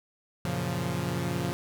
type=chord; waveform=sawtooth; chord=Gb major seventh; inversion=none; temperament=equal; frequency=92.5 / 116.54 / 138.59 / 174.61 Hz; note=Gb2 / Bb2 / Db3 / F3; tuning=0 / 0 / 0 / 0 cents; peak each=-34 / -31 / -29 / -28 dBFS; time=0.45-1.53 s; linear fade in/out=0 ms; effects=none